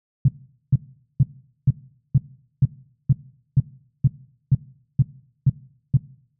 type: tone bursts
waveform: sine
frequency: 135 Hz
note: C#3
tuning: 45 cents flat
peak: -10 dBFS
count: 13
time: 0.25-5.972 s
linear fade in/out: 5 ms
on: 34 ms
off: 440 ms
effects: noise-tail reverb RT60 0.7 s tail -21 dB re dry